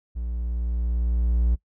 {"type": "tone with level ramp", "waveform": "triangle", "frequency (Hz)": 58.9, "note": "A#1", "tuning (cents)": 19, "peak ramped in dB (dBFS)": [-25, -15], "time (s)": [0.15, 1.56], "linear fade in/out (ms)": 20, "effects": ["noise-tail reverb RT60 0.1 s tail -22 dB re dry"]}